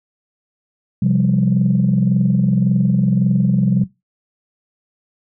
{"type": "chord", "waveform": "sine", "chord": "C suspended fourth", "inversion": "none", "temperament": "just", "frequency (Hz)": [130.81, 174.42, 196.22], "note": ["C3", "F3", "G3"], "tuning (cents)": [0, -2, 2], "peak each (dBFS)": -16, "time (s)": [1.02, 3.84], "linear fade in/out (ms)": 5, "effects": ["noise-tail reverb RT60 0.2 s tail -18 dB re dry", "tanh soft clip ceiling -5 dBFS"]}